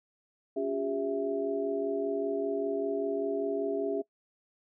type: tone cluster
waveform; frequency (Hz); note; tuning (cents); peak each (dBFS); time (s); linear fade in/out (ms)
sine; 281.5 / 359.3 / 404.4 / 660; C#4 / F4 / G#4 / E5; +27 / +49 / -46 / +2; -35 / -38 / -31 / -35; 0.56-4.02; 10
effects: noise-tail reverb RT60 0.1 s tail -22 dB re dry